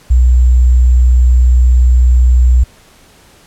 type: tone with sample-and-hold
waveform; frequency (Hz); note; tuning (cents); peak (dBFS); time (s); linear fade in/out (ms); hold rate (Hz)
sine; 61.74; B1; 0; -4; 0.1-2.64; 10; 7350
effects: pink hiss -44 dBFS RMS until 3.46 s + low-pass 12000 Hz 12 dB/octave